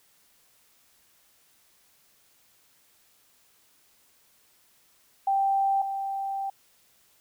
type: tone pair in turn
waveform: sine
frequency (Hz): 784 / 784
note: G5 / G5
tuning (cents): 0 / 0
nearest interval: unison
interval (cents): 0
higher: neither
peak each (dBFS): -21 / -28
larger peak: first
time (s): 5.27-5.82 / 5.82-6.5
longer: second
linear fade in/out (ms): 5
effects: white hiss -63 dBFS RMS until 7.2 s